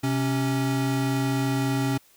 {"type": "tone pair together", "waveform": "square", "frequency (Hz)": [129.8, 275], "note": ["C3", "C#4"], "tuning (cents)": [-13, -14], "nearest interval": "octave + minor second", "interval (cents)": 1299, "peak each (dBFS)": -26, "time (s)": [0.03, 1.98], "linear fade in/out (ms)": 10, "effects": ["white hiss -58 dBFS RMS until 2.16 s"]}